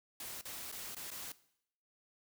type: noise with dropouts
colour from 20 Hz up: white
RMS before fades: -45 dBFS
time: 0.2-1.32 s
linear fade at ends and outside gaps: 2 ms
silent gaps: 0.412-0.453 / 0.716-0.724 / 0.948-0.966 / 1.105-1.115 s
effects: noise-tail reverb RT60 0.7 s tail -18 dB re dry